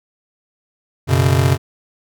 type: chord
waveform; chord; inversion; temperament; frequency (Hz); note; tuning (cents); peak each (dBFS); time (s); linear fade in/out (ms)
square; F# suspended fourth; none; just; 92.5 / 123.33 / 138.75; F#2 / B2 / C#3; 0 / -2 / +2; -17; 1.07-1.58; 50
effects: none